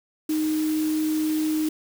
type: tone in noise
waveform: sine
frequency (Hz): 310.5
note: D#4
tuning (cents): -3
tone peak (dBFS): -21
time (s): 0.29-1.69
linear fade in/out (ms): 5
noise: white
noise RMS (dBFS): -37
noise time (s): 0.29-1.69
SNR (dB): +13
effects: none